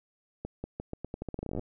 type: accelerating click train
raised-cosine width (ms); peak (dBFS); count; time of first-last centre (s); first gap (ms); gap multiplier
2; -22; 20; 0.45-1.594; 190; 0.84
effects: none